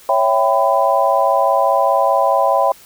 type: chord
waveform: sine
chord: C# half-diminished seventh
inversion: none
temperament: equal with one note detuned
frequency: 554.4 / 659.3 / 784 / 1002.7 Hz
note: C#5 / E5 / G5 / B5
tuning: 0 / 0 / 0 / +26 cents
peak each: -17 dBFS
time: 0.09-2.72 s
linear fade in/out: 2 ms
effects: white hiss -44 dBFS RMS until 2.85 s